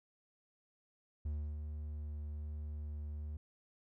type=tone with ADSR envelope; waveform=triangle; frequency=74.9 Hz; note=D2; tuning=35 cents sharp; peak=-33 dBFS; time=1.25-3.37 s; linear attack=7 ms; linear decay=310 ms; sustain=-5 dB; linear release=3 ms; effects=none